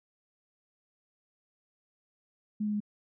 sine tone with pitch steps, 211.2 / 209.5 / 207.8 Hz, G#3 / G#3 / G#3, +29 / +15 / +1 cents, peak -28 dBFS, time 2.6-2.804 s, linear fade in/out 10 ms, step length 68 ms, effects none

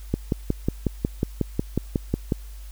click train, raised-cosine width 3 ms, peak -8 dBFS, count 13, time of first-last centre 0.14-2.322 s, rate 5.5 Hz, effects added 50 Hz sine -36 dBFS peak until 2.71 s + white hiss -52 dBFS RMS until 2.71 s

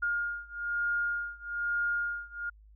sine beating tone pair, 1417 / 1418.1 Hz, F6 / F6, +25 / +26 cents, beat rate 1.1 Hz, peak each -32 / -33 dBFS, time 0.02-2.5 s, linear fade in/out 10 ms, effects added 52 Hz sine -53 dBFS peak until 2.75 s

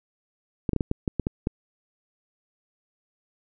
clicks, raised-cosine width 3 ms, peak -11 dBFS, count 9, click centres 0.692 / 0.733 / 0.763 / 0.808 / 0.914 / 1.078 / 1.197 / 1.269 / 1.471 s, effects none

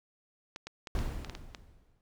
clicks, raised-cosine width 0.2 ms, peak -24 dBFS, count 8, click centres 0.561 / 0.67 / 0.872 / 0.99 / 1.247 / 1.297 / 1.351 / 1.548 s
brown noise with exponential decay, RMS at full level -30 dBFS, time 0.95-2.01 s, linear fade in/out 1 ms, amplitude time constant 230 ms
effects none

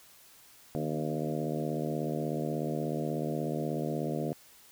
harmonic tone with a mistuned harmonic, 76.5 Hz, D#2, 29 cents flat, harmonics 2 / 3 / 4 / 5 / 6 / 7 / 8 / 9, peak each -35 / -37 / -38 / -39 / -40 / -40 / -41 / -42 dBFS, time 0.75-4.33 s, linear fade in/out 0 ms, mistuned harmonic 3, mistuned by +48 cents, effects white hiss -57 dBFS RMS until 4.71 s

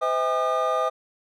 triangle tone cluster, 512 / 643 / 809 / 1215 Hz, C5 / E5 / G#5 / D#6, -38 / -43 / -46 / -42 cents, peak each -25 / -24 / -29 / -23 dBFS, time 0.01-0.9 s, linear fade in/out 20 ms, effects none

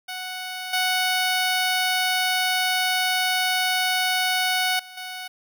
10% pulse tone with level steps, 740 Hz, F#5, in tune, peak -22 / -12 / -32 / -24 dBFS, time 0.08-5.28 s, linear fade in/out 10 ms, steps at 0.73 / 4.79 / 4.97 s, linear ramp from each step 5 ms, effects none

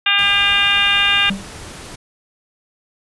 harmonic tone, 401.9 Hz, G4, 43 cents sharp, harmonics 2 / 3 / 4 / 5 / 6 / 7 / 8 / 9, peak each -28 / -24 / -19 / -25 / -19 / -16 / -27 / -21 dBFS, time 0.06-1.3 s, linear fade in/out 5 ms
pink noise, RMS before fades -34 dBFS, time 0.18-1.96 s, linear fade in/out 10 ms
triangle tone with exponential decay, 196 Hz, G3, in tune, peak -14 dBFS, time 1.3-1.51 s, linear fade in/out 5 ms, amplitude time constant 45 ms
effects resampled to 24000 Hz

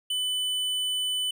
sine tone with hard clipping, 3000 Hz, F#7, 23 cents sharp, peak -27 dBFS, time 0.1-1.31 s, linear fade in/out 5 ms, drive 10 dB, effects none

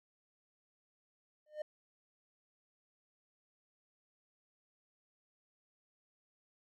triangle tone with exponential growth, 607 Hz, D#5, 43 cents flat, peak -32 dBFS, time 1.46-1.62 s, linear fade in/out 5 ms, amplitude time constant 34 ms, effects none

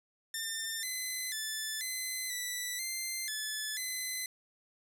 10% pulse tone with pitch steps, 1797 / 2031 / 1750 / 2039 / 1972 / 2084 / 1728 / 2031 Hz, A6 / B6 / A6 / C7 / B6 / C7 / A6 / B6, +36 / +48 / -10 / -45 / -3 / -7 / -32 / +48 cents, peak -26 dBFS, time 0.34-4.26 s, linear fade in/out 2 ms, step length 490 ms, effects none

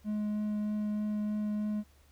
triangle tone with vibrato, 210.6 Hz, G#3, 24 cents sharp, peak -28 dBFS, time 0.04-1.84 s, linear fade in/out 50 ms, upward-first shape triangle, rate 3.2 Hz, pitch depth 8 cents each way, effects added 71 Hz sine -60 dBFS peak until 2.11 s + pink hiss -66 dBFS RMS until 2.11 s

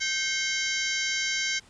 harmonic tone with a mistuned harmonic, 781 Hz, G5, 7 cents flat, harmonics 2 / 3 / 4 / 5 / 6 / 7 / 8 / 9, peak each -33 / -30 / -34 / -37 / -37 / -35 / -34 / -41 dBFS, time 0-1.6 s, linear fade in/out 20 ms, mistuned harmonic 3, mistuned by -140 cents, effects pink hiss -56 dBFS RMS until 1.69 s + resampled to 22050 Hz

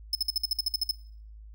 45% pulse tone bursts, 5200 Hz, E8, 24 cents flat, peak -24 dBFS, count 11, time 0.13-0.911 s, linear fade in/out 2 ms, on 21 ms, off 55 ms, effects noise-tail reverb RT60 0.5 s tail -19 dB re dry + added 53 Hz sine -44 dBFS peak until 1.54 s

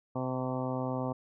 harmonic tone with a mistuned harmonic, 128.8 Hz, C3, 27 cents flat, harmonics 1 / 2 / 3 / 4 / 5 / 6 / 7 / 8 / 9, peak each -36 / -35 / -43 / -38 / -40 / -43 / -42 / -46 / -45 dBFS, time 0.15-1.13 s, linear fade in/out 10 ms, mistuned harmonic 9, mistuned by -23 cents, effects none

